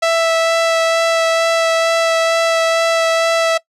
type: tone with vibrato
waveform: sawtooth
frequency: 659.3 Hz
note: E5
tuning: in tune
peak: -8 dBFS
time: 0.02-3.58 s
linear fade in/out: 10 ms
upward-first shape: sine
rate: 2.2 Hz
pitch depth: 9 cents each way
effects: noise-tail reverb RT60 0.1 s tail -21 dB re dry + low-pass 7000 Hz 12 dB/octave